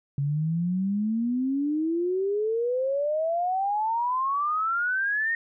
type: exponential sweep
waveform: sine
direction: up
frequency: 138 to 1864.7 Hz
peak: -23 dBFS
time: 0.18-5.35 s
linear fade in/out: 2 ms
effects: none